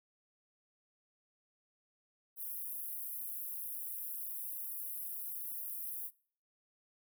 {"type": "high-pass noise", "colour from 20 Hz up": "pink", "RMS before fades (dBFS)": -42, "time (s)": [2.36, 6.11], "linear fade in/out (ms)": 50, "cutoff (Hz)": 11000, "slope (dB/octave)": 48, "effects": ["noise-tail reverb RT60 0.5 s tail -23 dB re dry"]}